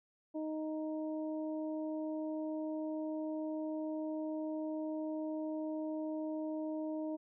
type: harmonic tone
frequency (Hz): 311.1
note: D#4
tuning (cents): 0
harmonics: 1 / 2 / 3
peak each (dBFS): -37 / -42 / -52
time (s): 0.34-7.17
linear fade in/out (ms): 20
effects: none